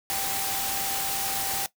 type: tone in noise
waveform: sine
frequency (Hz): 784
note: G5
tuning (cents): 0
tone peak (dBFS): -34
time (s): 0.1-1.66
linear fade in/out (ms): 0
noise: white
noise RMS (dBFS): -29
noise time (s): 0.1-1.66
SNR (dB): -8
effects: noise-tail reverb RT60 0.1 s tail -17 dB re dry